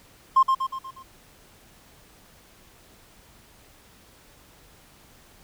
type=tone with echo; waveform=triangle; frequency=1059 Hz; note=C6; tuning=21 cents sharp; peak=-9 dBFS; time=0.36-0.43 s; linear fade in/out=10 ms; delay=120 ms; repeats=5; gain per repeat=-6 dB; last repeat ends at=1.03 s; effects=tanh soft clip ceiling -11 dBFS + pink hiss -54 dBFS RMS until 5.43 s